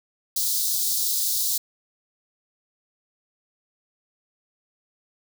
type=high-pass noise; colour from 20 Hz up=white; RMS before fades=-24 dBFS; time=0.36-1.58 s; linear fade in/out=5 ms; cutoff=3800 Hz; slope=48 dB/octave; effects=none